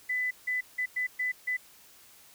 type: tone bursts at uneven times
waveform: sine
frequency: 2000 Hz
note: B6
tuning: 21 cents sharp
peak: -27 dBFS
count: 6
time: 0.09-0.31 / 0.47-0.61 / 0.78-0.86 / 0.96-1.07 / 1.19-1.32 / 1.47-1.57 s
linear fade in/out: 10 ms
effects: white hiss -56 dBFS RMS until 2.34 s